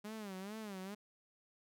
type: tone with vibrato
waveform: sawtooth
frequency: 203 Hz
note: G#3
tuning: 39 cents flat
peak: -40 dBFS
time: 0.04-0.95 s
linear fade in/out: 10 ms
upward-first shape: sine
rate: 2.3 Hz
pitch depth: 150 cents each way
effects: none